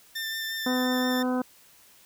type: tone with vibrato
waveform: 20% pulse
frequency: 1789 Hz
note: A6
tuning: 28 cents sharp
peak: -25 dBFS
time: 0.15-1.23 s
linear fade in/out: 10 ms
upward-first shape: sine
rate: 5.7 Hz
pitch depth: 11 cents each way
type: harmonic tone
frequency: 252.5 Hz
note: B3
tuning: 39 cents sharp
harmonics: 1 / 2 / 3 / 4 / 5 / 6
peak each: -25 / -31 / -35 / -37 / -39 / -41 dBFS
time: 0.66-1.42 s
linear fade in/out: 5 ms
effects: white hiss -56 dBFS RMS until 2.05 s